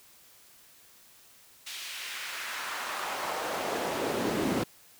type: noise with high-pass filter sweep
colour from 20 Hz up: brown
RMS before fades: -33 dBFS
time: 1.66-4.64 s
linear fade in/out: 10 ms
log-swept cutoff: 3400 to 230 Hz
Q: 1.3
effects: white hiss -57 dBFS RMS until 4.99 s